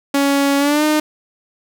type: tone with pitch glide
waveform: sawtooth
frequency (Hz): 279.7 to 305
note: C#4 to D#4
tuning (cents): +16 to -34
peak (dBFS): -9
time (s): 0.14-1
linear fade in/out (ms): 5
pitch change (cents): +150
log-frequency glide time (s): 0.58-0.84
effects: none